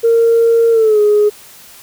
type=tone with pitch glide; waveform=sine; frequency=461 to 417.9 Hz; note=A#4 to G#4; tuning=-19 to +11 cents; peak=-6 dBFS; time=0.03-1.3 s; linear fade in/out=20 ms; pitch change=-170 cents; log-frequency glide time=0.71-1 s; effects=tanh soft clip ceiling -3 dBFS + white hiss -39 dBFS RMS until 1.82 s